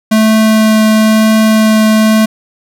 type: tone with vibrato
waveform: square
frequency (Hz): 218.1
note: A3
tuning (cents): -15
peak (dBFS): -6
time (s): 0.11-2.26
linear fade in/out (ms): 10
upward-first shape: triangle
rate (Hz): 1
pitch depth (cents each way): 8
effects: none